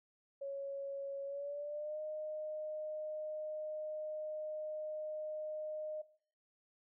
sine tone with pitch glide, 554.4 to 615.1 Hz, C#5 to D#5, 0 to -20 cents, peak -39 dBFS, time 0.41-6.02 s, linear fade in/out 10 ms, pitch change +180 cents, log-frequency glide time 1.25-2 s, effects noise-tail reverb RT60 0.5 s tail -17 dB re dry

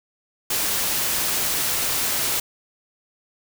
white noise, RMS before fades -23 dBFS, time 0.5-2.4 s, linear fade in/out 5 ms, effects none

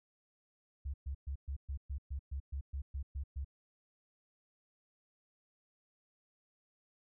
sine tone bursts, 69 Hz, C#2, 7 cents flat, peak -36 dBFS, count 13, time 0.85-3.447 s, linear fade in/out 10 ms, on 89 ms, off 120 ms, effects none

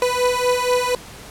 30% pulse beating tone pair, 493.9 / 498.1 Hz, B4 / B4, 0 / +15 cents, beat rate 4.2 Hz, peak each -17 dBFS, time 0.02-0.95 s, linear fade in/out 2 ms, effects pink hiss -39 dBFS RMS until 1.3 s + low-pass 12000 Hz 12 dB/octave

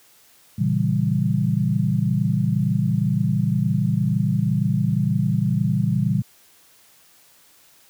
sine chord, A# diminished seventh, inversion none, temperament equal, 116.54 / 138.59 / 164.81 / 196 Hz, A#2 / C#3 / E3 / G3, 0 / 0 / 0 / 0 cents, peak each -23 dBFS, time 0.58-6.22 s, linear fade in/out 10 ms, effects white hiss -54 dBFS RMS until 7.89 s + high-pass 60 Hz 12 dB/octave

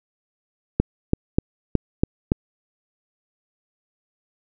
clicks, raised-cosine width 3 ms, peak -3 dBFS, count 6, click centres 0.8 / 1.134 / 1.385 / 1.753 / 2.035 / 2.319 s, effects none

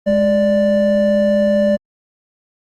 triangle tone pair together, 207.6 / 587.3 Hz, G#3 / D5, 0 / 0 cents, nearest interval octave + tritone, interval 1800 cents, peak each -14 / -11 dBFS, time 0.06-1.77 s, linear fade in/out 20 ms, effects Opus 32 kbps

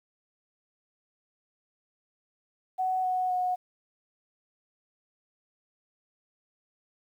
sine tone with pitch steps, 746 / 737.9 / 729.8 Hz, F#5 / F#5 / F#5, +14 / -5 / -24 cents, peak -25 dBFS, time 2.78-3.56 s, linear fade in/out 20 ms, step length 260 ms, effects 10-bit

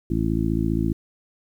harmonic tone, 55 Hz, A1, in tune, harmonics 1 / 2 / 3 / 4 / 5 / 6, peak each -27 / -27 / -27 / -27 / -27 / -27 dBFS, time 0.1-0.93 s, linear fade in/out 5 ms, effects 9-bit

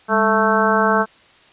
harmonic tone with a mistuned harmonic, 220.2 Hz, A3, 2 cents sharp, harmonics 1 / 2 / 3 / 4 / 5 / 6 / 7, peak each -21 / -21 / -21 / -21 / -21 / -21 / -21 dBFS, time 0.08-1.06 s, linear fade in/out 50 ms, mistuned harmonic 1, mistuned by -130 cents, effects white hiss -50 dBFS RMS until 1.52 s + resampled to 8000 Hz

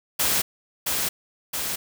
white noise with echo, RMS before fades -22 dBFS, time 0.19-0.42 s, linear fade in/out 10 ms, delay 670 ms, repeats 2, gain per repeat -3 dB, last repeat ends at 1.76 s, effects none

